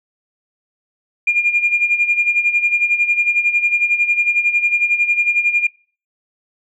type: tone with tremolo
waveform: sine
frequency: 2412 Hz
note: D7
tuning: 46 cents sharp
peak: -9 dBFS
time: 1.27-5.67 s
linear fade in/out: 5 ms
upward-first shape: sine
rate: 11 Hz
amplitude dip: 70%
effects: noise-tail reverb RT60 0.4 s tail -24 dB re dry + tanh soft clip ceiling -5 dBFS